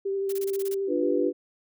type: tone with vibrato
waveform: sine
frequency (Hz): 392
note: G4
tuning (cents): 0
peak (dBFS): -25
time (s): 0.05-1.03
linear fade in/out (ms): 10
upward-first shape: triangle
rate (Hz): 12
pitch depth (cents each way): 18
type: noise bursts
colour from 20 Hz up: blue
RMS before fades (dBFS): -38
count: 8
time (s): 0.29-0.745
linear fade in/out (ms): 5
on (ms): 35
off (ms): 25
type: chord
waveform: sine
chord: G dominant seventh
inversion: second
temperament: equal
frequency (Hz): 293.7 / 349.2 / 392 / 493.9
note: D4 / F4 / G4 / B4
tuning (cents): 0 / 0 / 0 / 0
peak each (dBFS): -27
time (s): 0.87-1.33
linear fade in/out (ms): 50
effects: none